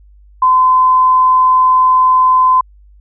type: tone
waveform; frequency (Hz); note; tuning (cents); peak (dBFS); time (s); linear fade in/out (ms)
sine; 1024; C6; -38; -6; 0.42-2.61; 5
effects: added 50 Hz sine -40 dBFS peak until 3 s